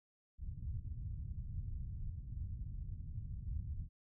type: low-pass noise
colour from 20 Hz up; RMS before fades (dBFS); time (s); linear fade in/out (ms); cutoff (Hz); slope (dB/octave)
white; -43; 0.38-3.89; 50; 110; 24
effects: none